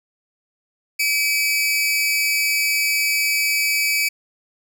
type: tone pair together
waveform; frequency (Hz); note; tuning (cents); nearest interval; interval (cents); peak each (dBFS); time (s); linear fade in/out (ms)
sawtooth; 2300 / 2536; D7 / D#7; -37 / +32; major second; 169; -15 / -21; 0.99-4.09; 10
effects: none